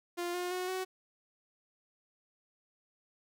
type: tone with pitch steps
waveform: sawtooth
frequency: 349.2 / 357.2 / 365.3 / 373.6 Hz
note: F4 / F4 / F#4 / F#4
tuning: 0 / +39 / -22 / +17 cents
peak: -30 dBFS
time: 0.17-0.85 s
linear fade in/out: 20 ms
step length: 170 ms
effects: none